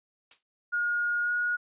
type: noise with exponential decay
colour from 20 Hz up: blue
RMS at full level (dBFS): -39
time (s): 0.31-0.43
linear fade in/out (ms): 2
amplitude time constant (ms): 25
type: tone with pitch glide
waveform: sine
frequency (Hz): 1431 to 1446.8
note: F6 to F#6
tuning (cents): +42 to -39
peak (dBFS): -25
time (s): 0.72-1.57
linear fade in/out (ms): 20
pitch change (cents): +19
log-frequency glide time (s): 1.22-1.31
effects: resampled to 8000 Hz